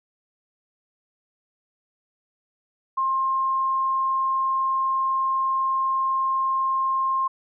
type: tone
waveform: sine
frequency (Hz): 1062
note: C6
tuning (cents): +25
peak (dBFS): -20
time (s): 2.97-7.28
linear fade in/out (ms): 10
effects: none